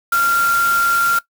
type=tone in noise; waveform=sine; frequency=1384 Hz; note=F6; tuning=16 cents flat; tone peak=-12 dBFS; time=0.12-1.19 s; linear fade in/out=5 ms; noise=white; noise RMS=-26 dBFS; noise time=0.12-1.19 s; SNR=+11 dB; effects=noise-tail reverb RT60 0.1 s tail -18 dB re dry